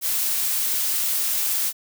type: noise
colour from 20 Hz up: blue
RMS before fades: -23 dBFS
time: 0.01-1.73 s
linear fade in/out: 50 ms
effects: none